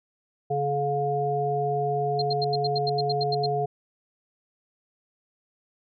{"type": "harmonic tone", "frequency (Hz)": 142, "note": "C#3", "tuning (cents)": 42, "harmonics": [1, 3, 5], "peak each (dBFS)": [-30, -27, -26], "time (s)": [0.5, 3.66], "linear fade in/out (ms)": 10}
{"type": "tone bursts", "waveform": "sine", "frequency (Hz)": 4186, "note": "C8", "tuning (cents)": 0, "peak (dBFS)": -26, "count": 12, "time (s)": [2.19, 3.462], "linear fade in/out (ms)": 5, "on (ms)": 29, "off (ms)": 84}
{"effects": []}